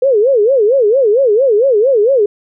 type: tone with vibrato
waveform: sine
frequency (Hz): 476.2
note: A#4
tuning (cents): +37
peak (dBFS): -7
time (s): 0.02-2.26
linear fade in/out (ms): 5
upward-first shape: sine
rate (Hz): 4.4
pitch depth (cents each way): 270
effects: none